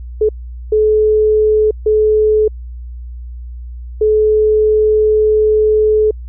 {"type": "tone bursts at uneven times", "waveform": "sine", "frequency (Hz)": 429.5, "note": "A4", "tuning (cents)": -42, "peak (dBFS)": -8, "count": 4, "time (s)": [[0.21, 0.29], [0.72, 1.71], [1.86, 2.48], [4.01, 6.11]], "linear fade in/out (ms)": 5, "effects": ["added 60 Hz sine -25 dBFS peak until 6.28 s"]}